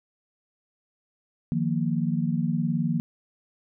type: chord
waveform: sine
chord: Eb suspended second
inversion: none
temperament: just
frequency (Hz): 155.56 / 175.01 / 233.3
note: Eb3 / F3 / Bb3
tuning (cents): 0 / +4 / +2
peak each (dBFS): -27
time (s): 1.52-3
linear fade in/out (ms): 0
effects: none